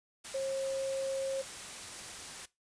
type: tone in noise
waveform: sine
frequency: 538 Hz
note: C5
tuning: 48 cents sharp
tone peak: -31 dBFS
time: 0.34-1.42 s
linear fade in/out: 10 ms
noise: white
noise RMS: -44 dBFS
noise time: 0.24-2.46 s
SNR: +10 dB
effects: noise-tail reverb RT60 0.2 s tail -19 dB re dry + resampled to 22050 Hz

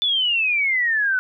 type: exponential sweep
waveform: sine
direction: down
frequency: 3520 to 1480 Hz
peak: -17 dBFS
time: 0.02-1.19 s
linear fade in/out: 0 ms
effects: none

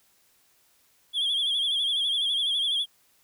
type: tone with vibrato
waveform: triangle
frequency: 3322 Hz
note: G#7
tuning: in tune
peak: -21 dBFS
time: 1.13-2.86 s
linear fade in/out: 50 ms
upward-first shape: sine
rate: 12 Hz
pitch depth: 76 cents each way
effects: tanh soft clip ceiling -18 dBFS + white hiss -64 dBFS RMS until 3.23 s

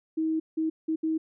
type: tone bursts at uneven times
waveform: sine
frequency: 318.5 Hz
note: D#4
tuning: 41 cents sharp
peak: -24 dBFS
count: 4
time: 0.17-0.4 / 0.57-0.7 / 0.88-0.96 / 1.03-1.18 s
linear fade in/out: 10 ms
effects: none

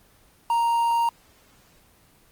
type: tone with quantisation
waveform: triangle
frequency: 932.3 Hz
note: A#5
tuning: in tune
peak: -17 dBFS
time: 0.5-1.09 s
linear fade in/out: 2 ms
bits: 7
effects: pink hiss -57 dBFS RMS until 2.31 s + Opus 24 kbps

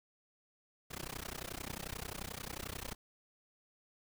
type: noise with amplitude modulation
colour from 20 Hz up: pink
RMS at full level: -40 dBFS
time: 0.9-2.95 s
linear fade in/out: 20 ms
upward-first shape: sine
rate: 31.3 Hz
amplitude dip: 100%
effects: none

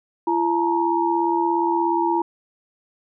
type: tone cluster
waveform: sine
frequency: 339.4 / 862 / 939 Hz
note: F4 / A5 / A#5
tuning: -49 / -36 / +12 cents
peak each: -21 / -25 / -21 dBFS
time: 0.27-2.22 s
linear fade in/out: 5 ms
effects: none

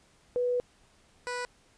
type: tone pair in turn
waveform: sine / 15% pulse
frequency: 491.9 / 491.9 Hz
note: B4 / B4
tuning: -7 / -7 cents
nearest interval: unison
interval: 0 cents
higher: neither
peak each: -25 / -26 dBFS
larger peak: first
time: 0.36-0.6 / 1.27-1.45 s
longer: first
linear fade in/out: 0 ms
effects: pink hiss -63 dBFS RMS until 1.77 s + resampled to 22050 Hz

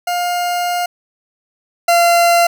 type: tone pair in turn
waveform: 40% pulse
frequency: 707 / 688.1 Hz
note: F5 / F5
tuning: +21 / -26 cents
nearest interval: unison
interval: 47 cents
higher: first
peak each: -15 / -8 dBFS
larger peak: second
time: 0.07-0.86 / 1.88-2.47 s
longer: first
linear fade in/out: 5 ms
effects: none

